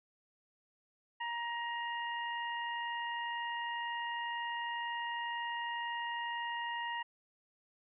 harmonic tone, 942 Hz, A#5, 18 cents sharp, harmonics 1 / 2 / 3, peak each -38 / -40 / -45 dBFS, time 1.2-7.03 s, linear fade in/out 10 ms, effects none

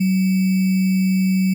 sine tone with sample-and-hold, 188.3 Hz, F#3, 31 cents sharp, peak -14 dBFS, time 0-1.54 s, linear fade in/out 10 ms, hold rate 2450 Hz, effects none

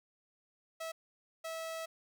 sawtooth tone bursts at uneven times, 650 Hz, E5, 24 cents flat, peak -35 dBFS, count 2, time 0.8-0.92 / 1.44-1.86 s, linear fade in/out 10 ms, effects none

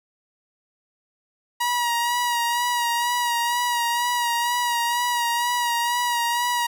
sawtooth tone with vibrato, 957 Hz, A#5, 45 cents sharp, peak -17 dBFS, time 1.6-6.67 s, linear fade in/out 10 ms, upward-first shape sine, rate 2.1 Hz, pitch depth 30 cents each way, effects none

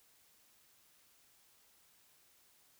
silence, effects white hiss -68 dBFS RMS until 2.79 s

